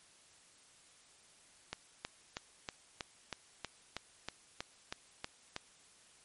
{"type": "click train", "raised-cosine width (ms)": 0.2, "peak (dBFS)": -21, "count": 13, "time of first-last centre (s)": [1.73, 5.564], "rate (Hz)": 3.13, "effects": ["white hiss -63 dBFS RMS until 6.24 s", "MP3 48 kbps"]}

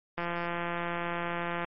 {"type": "click train", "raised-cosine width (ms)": 0.5, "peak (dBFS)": -18, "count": 253, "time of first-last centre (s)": [0.18, 1.645], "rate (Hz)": 172, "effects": ["MP3 32 kbps"]}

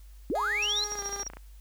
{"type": "linear sweep", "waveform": "sine", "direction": "up", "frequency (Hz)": [227.1, 4208], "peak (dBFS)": -26, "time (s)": [0.3, 0.84], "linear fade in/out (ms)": 0}
{"type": "tone with pitch glide", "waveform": "15% pulse", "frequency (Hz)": [415.3, 400.7], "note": ["G#4", "G4"], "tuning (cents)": [0, 38], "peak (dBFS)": -31, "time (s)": [0.35, 1.23], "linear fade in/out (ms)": 2, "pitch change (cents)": -62, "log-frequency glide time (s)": [0.96, 1.01]}
{"type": "tone with tremolo", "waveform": "sine", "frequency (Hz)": 5650, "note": "F8", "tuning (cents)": 19, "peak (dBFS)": -30, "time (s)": [0.62, 1.28], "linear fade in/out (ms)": 5, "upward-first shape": "sine", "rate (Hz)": 14, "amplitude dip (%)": 90}
{"type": "click train", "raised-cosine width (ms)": 0.5, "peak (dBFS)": -28, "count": 14, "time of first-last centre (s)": [0.92, 1.37], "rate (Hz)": 28.9}
{"effects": ["added 50 Hz sine -46 dBFS peak until 1.6 s", "white hiss -63 dBFS RMS until 1.6 s"]}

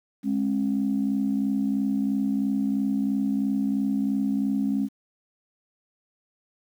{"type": "tone pair together", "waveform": "sine", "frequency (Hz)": [207.7, 270.7], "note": ["G#3", "C#4"], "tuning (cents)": [0, -41], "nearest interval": "perfect fourth", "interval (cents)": 459, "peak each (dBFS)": [-24, -24], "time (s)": [0.23, 4.89], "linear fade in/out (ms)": 50, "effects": ["tanh soft clip ceiling -15 dBFS", "9-bit"]}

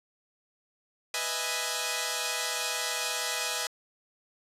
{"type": "chord", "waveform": "5% pulse", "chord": "E major seventh", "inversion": "second", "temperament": "equal", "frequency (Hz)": [493.9, 622.3, 659.3, 830.6], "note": ["B4", "D#5", "E5", "G#5"], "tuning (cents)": [0, 0, 0, 0], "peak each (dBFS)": [-24, -24, -25, -22], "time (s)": [1.14, 3.67], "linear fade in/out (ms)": 2, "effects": ["resampled to 32000 Hz"]}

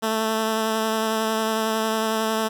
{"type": "tone with vibrato", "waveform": "10% pulse", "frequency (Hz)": 220.7, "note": "A3", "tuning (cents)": 5, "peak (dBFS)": -13, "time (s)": [0.02, 2.49], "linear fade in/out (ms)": 20, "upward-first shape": "sine", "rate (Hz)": 11, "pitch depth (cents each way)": 15, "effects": []}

